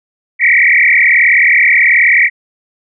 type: tone with frequency modulation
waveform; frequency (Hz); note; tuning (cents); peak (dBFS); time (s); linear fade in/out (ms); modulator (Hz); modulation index
sine; 2100; C7; +6; -5; 0.39-2.3; 50; 38.7; 6
effects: none